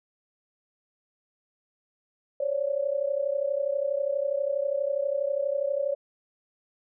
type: tone pair together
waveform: sine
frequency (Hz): 543 / 575.3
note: C#5 / D5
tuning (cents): -36 / -36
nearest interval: minor second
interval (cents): 100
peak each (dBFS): -28 / -27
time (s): 2.4-5.95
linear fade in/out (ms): 5
effects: none